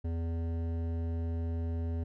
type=tone with hard clipping; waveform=sine; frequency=83.2 Hz; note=E2; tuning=17 cents sharp; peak=-33 dBFS; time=0.04-2.04 s; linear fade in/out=10 ms; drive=13 dB; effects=none